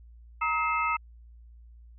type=tone cluster; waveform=sine; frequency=936 / 1277 / 2111 / 2625 Hz; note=A#5 / D#6 / C7 / E7; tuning=+7 / +45 / +15 / -8 cents; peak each=-31 / -27 / -33 / -33 dBFS; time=0.41-0.97 s; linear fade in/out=10 ms; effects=added 58 Hz sine -48 dBFS peak until 1.98 s